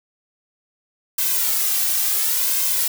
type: noise with flanger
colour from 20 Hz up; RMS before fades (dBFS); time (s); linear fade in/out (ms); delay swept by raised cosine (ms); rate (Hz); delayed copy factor
blue; -20; 1.18-2.88; 5; 1.9 to 2.6; 0.71; +0.7
effects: none